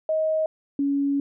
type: tone pair in turn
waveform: sine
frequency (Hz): 630 / 280.6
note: D#5 / C#4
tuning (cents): +21 / +21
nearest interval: octave + major second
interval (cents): 1400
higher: first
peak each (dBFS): -20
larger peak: neither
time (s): 0.09-0.46 / 0.79-1.2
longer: second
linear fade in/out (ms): 2
effects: none